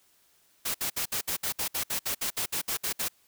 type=noise bursts; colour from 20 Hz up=white; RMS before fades=-30 dBFS; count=16; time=0.65-3.085 s; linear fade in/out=10 ms; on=95 ms; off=61 ms; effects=white hiss -65 dBFS RMS until 3.27 s